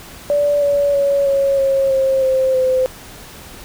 sine tone with pitch steps, 580 / 570.4 / 560.9 / 551.6 / 542.4 / 533.4 / 524.5 / 515.8 Hz, D5 / C#5 / C#5 / C#5 / C#5 / C5 / C5 / C5, -22 / +49 / +20 / -9 / -38 / +33 / +4 / -25 cents, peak -12 dBFS, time 0.3-2.86 s, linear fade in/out 0 ms, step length 320 ms, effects pink hiss -37 dBFS RMS until 3.64 s

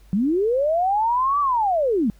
sine linear two-way sweep, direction up then down, 177.9 to 1174.7 to 192.7 Hz, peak -17 dBFS, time 0.13-2.1 s, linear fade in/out 0 ms, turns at 1.4 s, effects added 50 Hz sine -47 dBFS peak until 2.19 s + pink hiss -59 dBFS RMS until 2.19 s

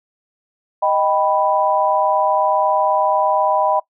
sine chord, Eb augmented, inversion none, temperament equal, 622.3 / 784 / 987.8 Hz, Eb5 / G5 / B5, 0 / 0 / 0 cents, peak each -18 dBFS, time 0.82-3.8 s, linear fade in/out 10 ms, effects noise-tail reverb RT60 0.1 s tail -20 dB re dry

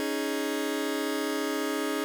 sawtooth chord, C# suspended second, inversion none, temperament just, 277.2 / 311.8 / 415.8 Hz, C#4 / D#4 / G#4, 0 / +4 / +2 cents, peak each -28 dBFS, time 0-2.04 s, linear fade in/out 0 ms, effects none

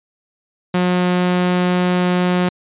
sawtooth tone, 179.8 Hz, F#3, 49 cents flat, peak -10 dBFS, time 0.74-2.49 s, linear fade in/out 5 ms, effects resampled to 8000 Hz

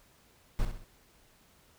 brown noise with echo, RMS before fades -27 dBFS, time 0.59-0.65 s, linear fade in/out 0 ms, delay 64 ms, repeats 3, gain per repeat -7 dB, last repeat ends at 0.842 s, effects pink hiss -63 dBFS RMS until 1.78 s

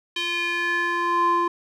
square tone with band-pass filter sweep, 346.1 Hz, F4, 16 cents flat, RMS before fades -23 dBFS, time 0.16-1.48 s, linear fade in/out 5 ms, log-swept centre 3100 to 840 Hz, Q 3.4, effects none

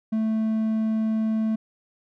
triangle tone, 220 Hz, A3, in tune, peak -19 dBFS, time 0.12-1.56 s, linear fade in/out 10 ms, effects none

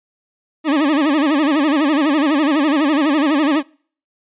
40% pulse tone with vibrato, 294.8 Hz, D4, 7 cents sharp, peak -12 dBFS, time 0.64-3.63 s, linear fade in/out 50 ms, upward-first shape sine, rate 12 Hz, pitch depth 150 cents each way, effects noise-tail reverb RT60 0.5 s tail -26 dB re dry + resampled to 8000 Hz

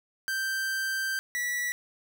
45% pulse tone pair in turn, 1565 / 1948.2 Hz, G6 / B6, -3 / -24 cents, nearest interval major third, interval 379 cents, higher second, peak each -28 dBFS, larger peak neither, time 0.28-1.19 / 1.35-1.72 s, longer first, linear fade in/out 0 ms, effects none

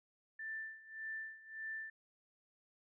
sine tone with tremolo, 1772 Hz, A6, 12 cents sharp, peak -40 dBFS, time 0.39-1.9 s, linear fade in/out 5 ms, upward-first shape sine, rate 1.7 Hz, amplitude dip 85%, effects none

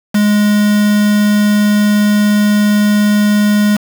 triangle tone with quantisation, 208.1 Hz, G#3, 4 cents sharp, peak -6 dBFS, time 0.14-3.77 s, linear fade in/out 10 ms, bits 3, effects none

